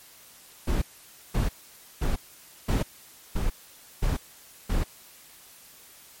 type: noise bursts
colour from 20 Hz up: brown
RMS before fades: -24 dBFS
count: 7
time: 0.67-4.84 s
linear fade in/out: 10 ms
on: 150 ms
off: 520 ms
effects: white hiss -51 dBFS RMS until 6.2 s + MP3 64 kbps